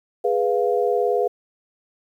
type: chord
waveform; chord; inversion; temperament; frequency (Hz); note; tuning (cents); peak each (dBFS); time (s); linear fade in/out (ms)
sine; F diminished; first; equal; 415.3 / 493.9 / 698.5; Ab4 / Cb5 / F5; 0 / 0 / 0; -21 / -21 / -24; 0.24-1.28; 10
effects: 9-bit